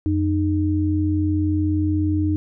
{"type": "tone pair together", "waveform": "sine", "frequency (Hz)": [89.88, 306.7], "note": ["F#2", "D#4"], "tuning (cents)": [-50, -25], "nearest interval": "octave + major sixth", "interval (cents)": 2125, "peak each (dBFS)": -20, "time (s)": [0.06, 2.36], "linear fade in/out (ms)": 0, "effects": []}